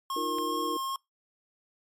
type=tone with vibrato; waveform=square; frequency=1076 Hz; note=C6; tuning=48 cents sharp; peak=-31 dBFS; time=0.1-0.96 s; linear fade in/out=2 ms; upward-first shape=sine; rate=2.5 Hz; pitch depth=10 cents each way
type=chord; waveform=sine; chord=Eb suspended second; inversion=none; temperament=equal; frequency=311.1 / 349.2 / 466.2 Hz; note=Eb4 / F4 / Bb4; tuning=0 / 0 / 0 cents; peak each=-35 dBFS; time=0.16-0.77 s; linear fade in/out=5 ms
type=click; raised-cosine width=0.3 ms; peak=-26 dBFS; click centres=0.385 s
effects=noise-tail reverb RT60 0.2 s tail -25 dB re dry + MP3 96 kbps